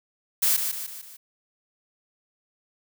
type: noise with echo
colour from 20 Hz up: blue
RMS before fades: -21 dBFS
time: 0.42-0.57 s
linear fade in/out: 10 ms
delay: 150 ms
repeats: 4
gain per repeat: -6 dB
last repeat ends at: 1.17 s
effects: none